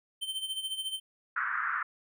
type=tone with tremolo; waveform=square; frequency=3103 Hz; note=G7; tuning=18 cents flat; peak=-31 dBFS; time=0.21-1 s; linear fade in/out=20 ms; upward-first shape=sine; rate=14 Hz; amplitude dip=70%
type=band-pass noise; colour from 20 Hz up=white; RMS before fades=-32 dBFS; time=1.36-1.83 s; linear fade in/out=5 ms; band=1200 to 1700 Hz; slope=48 dB/octave
effects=none